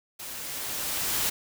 white noise with level ramp, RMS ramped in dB -39 to -26 dBFS, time 0.19-1.3 s, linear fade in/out 10 ms, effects none

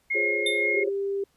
sine tone with tremolo, 2149 Hz, C7, 46 cents sharp, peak -22 dBFS, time 0.1-0.84 s, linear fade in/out 10 ms, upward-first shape sine, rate 2.2 Hz, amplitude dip 40%
sine chord, Db major seventh, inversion first, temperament equal, 349.2 / 415.3 / 523.3 / 554.4 Hz, F4 / Ab4 / C5 / Db5, 0 / 0 / 0 / 0 cents, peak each -33 / -29 / -35 / -34 dBFS, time 0.14-0.9 s, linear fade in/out 20 ms
square tone with exponential decay, 3600 Hz, A7, 39 cents sharp, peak -22 dBFS, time 0.46-0.67 s, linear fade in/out 5 ms, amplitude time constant 45 ms
sine tone, 396.2 Hz, G4, 18 cents sharp, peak -25 dBFS, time 0.74-1.24 s, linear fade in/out 5 ms
effects pink hiss -67 dBFS RMS until 1.36 s + resampled to 32000 Hz

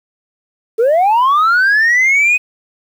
sine linear sweep, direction up, 426.4 to 2519 Hz, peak -6 dBFS, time 0.78-2.38 s, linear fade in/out 20 ms, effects tanh soft clip ceiling -7 dBFS + 7-bit

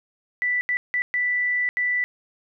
sine tone bursts at uneven times, 1975.5 Hz, B6, in tune, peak -20 dBFS, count 5, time 0.42-0.61 / 0.69-0.77 / 0.94-1.02 / 1.14-1.69 / 1.77-2.04 s, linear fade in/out 0 ms, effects none

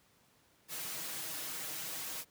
white noise with comb filter, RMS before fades -41 dBFS, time 0.68-2.25 s, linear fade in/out 50 ms, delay 6.3 ms, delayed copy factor +0.85, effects pink hiss -68 dBFS RMS until 2.3 s + high-pass 80 Hz 12 dB/octave

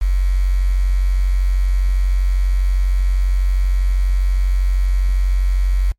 sine tone with quantisation, 46.25 Hz, F#1, in tune, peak -12 dBFS, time 0.01-5.92 s, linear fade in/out 10 ms, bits 6, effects noise-tail reverb RT60 0.1 s tail -26 dB re dry + MP3 64 kbps

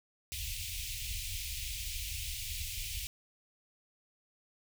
pink band-stop noise, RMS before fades -39 dBFS, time 0.32-3.07 s, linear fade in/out 0 ms, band 100 to 2300 Hz, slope 48 dB/octave, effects none

